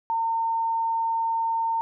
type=tone; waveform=sine; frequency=910 Hz; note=A#5; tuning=42 cents flat; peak=-22 dBFS; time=0.1-1.81 s; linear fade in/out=0 ms; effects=none